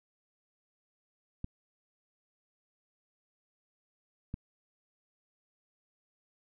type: clicks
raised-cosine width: 5 ms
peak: -24 dBFS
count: 2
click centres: 1.444 / 4.341 s
effects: none